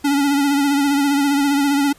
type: tone with vibrato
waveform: square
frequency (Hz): 282.6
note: C#4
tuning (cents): +34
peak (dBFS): -15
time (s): 0.04-1.93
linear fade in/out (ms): 10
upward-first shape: sine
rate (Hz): 15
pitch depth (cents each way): 43
effects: pink hiss -49 dBFS RMS until 1.98 s + resampled to 32000 Hz